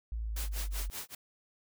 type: exponential sweep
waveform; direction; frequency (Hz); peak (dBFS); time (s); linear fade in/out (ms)
sine; down; 56.9 to 46.25; -33; 0.12-0.9; 0
type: noise with tremolo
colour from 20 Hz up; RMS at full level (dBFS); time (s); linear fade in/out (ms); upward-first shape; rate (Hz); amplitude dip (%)
white; -39; 0.36-1.15; 5; sine; 5.2; 100
effects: none